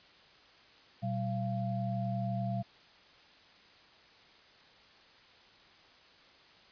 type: tone cluster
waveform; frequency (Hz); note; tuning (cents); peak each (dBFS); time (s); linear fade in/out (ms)
sine; 120.6 / 192.1 / 687; B2 / G3 / F5; -41 / -35 / -29; -34 / -36 / -38; 1.02-2.63; 20
effects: white hiss -59 dBFS RMS until 6.71 s + resampled to 11025 Hz